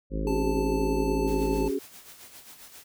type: harmonic tone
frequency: 53.1 Hz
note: G#1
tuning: 39 cents sharp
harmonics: 1 / 3 / 4 / 5 / 6 / 7 / 8 / 9 / 10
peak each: -29 / -35 / -38 / -35 / -39 / -40 / -42 / -47 / -39 dBFS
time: 0.1-1.71 s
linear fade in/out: 50 ms
type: chord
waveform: sine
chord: C# suspended fourth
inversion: none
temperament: equal with one note detuned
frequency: 277.2 / 379.5 / 415.3 Hz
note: C#4 / F#4 / G#4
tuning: 0 / +44 / 0 cents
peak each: -30 dBFS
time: 0.25-1.79 s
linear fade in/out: 10 ms
type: tone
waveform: square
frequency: 880 Hz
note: A5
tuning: in tune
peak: -35 dBFS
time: 0.27-1.68 s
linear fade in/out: 2 ms
type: noise with tremolo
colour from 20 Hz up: white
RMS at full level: -46 dBFS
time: 1.27-2.84 s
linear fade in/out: 10 ms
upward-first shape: sine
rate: 7.5 Hz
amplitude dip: 55%
effects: none